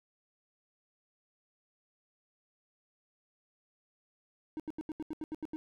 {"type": "tone bursts", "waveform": "triangle", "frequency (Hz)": 311.1, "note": "D#4", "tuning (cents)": 0, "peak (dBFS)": -33, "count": 10, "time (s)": [4.57, 5.56], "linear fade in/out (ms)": 0, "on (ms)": 27, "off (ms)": 80, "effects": []}